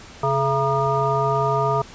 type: harmonic tone with a mistuned harmonic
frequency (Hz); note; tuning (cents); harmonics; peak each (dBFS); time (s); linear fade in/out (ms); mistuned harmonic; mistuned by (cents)
135.1; C#3; -44; 1 / 3 / 5 / 7 / 9; -24 / -24 / -24 / -24 / -24; 0.23-1.82; 5; 3; +80
effects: pink hiss -42 dBFS RMS until 1.94 s + resampled to 16000 Hz